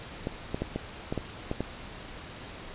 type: clicks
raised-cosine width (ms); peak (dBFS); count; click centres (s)
2; -16; 8; 0.271 / 0.545 / 0.62 / 0.76 / 1.125 / 1.177 / 1.514 / 1.606
effects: pink hiss -43 dBFS RMS until 2.74 s + resampled to 8000 Hz